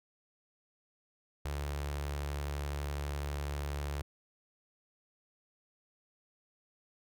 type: tone with notch filter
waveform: sawtooth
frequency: 72.1 Hz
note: D2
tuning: 31 cents flat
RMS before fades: -37 dBFS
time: 1.45-4.02 s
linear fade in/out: 5 ms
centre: 230 Hz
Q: 1.2
effects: none